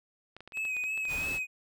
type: clicks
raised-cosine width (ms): 0.3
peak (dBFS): -30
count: 10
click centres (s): 0.366 / 0.406 / 0.476 / 0.522 / 0.573 / 0.652 / 0.767 / 0.839 / 0.976 / 1.053
type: tone with vibrato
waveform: triangle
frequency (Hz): 2543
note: D#7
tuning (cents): +37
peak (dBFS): -29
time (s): 0.53-1.47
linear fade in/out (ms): 50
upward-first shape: sine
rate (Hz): 2.9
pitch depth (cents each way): 40
type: noise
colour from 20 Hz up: pink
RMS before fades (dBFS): -41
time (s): 1.07-1.4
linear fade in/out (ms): 50
effects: none